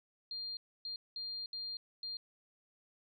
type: tone bursts at uneven times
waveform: sine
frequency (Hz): 4200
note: C8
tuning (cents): +6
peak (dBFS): -39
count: 5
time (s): 0.31-0.57 / 0.85-0.96 / 1.16-1.46 / 1.53-1.77 / 2.03-2.17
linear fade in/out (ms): 2
effects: none